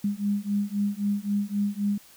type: beating tone pair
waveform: sine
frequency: 201.6 / 205.4 Hz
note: G3 / G#3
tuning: +49 / -19 cents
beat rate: 3.8 Hz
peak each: -27 dBFS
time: 0.04-1.98 s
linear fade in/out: 5 ms
effects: white hiss -53 dBFS RMS until 2.16 s